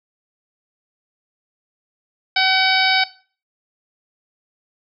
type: harmonic tone with a mistuned harmonic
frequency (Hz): 758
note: F#5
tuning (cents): +42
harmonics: 1 / 2 / 3 / 4 / 5 / 6 / 7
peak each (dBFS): -21 / -21 / -20 / -24 / -22 / -24 / -24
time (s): 2.36-3.04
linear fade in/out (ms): 5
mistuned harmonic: 7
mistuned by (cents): -72
effects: noise-tail reverb RT60 0.4 s tail -17 dB re dry